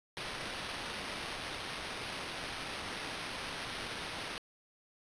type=noise with sample-and-hold; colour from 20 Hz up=blue; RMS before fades=-41 dBFS; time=0.17-4.38 s; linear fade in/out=0 ms; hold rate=7350 Hz; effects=resampled to 22050 Hz